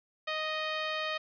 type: tone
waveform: 10% pulse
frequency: 622.3 Hz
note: D#5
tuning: in tune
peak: -23 dBFS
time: 0.27-1.18 s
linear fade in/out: 10 ms
effects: resampled to 11025 Hz + 10-bit